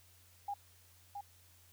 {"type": "tone with echo", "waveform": "sine", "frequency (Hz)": 810, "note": "G#5", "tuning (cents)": -43, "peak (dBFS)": -36, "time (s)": [0.48, 0.54], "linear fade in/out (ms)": 5, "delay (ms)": 670, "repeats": 1, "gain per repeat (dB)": -5, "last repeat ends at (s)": 1.21, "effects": ["added 89 Hz sine -65 dBFS peak until 1.72 s", "white hiss -65 dBFS RMS until 1.72 s"]}